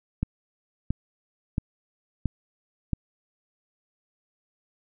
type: click train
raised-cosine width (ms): 5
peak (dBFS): -12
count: 5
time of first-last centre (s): 0.23-2.933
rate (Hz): 1.48
effects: none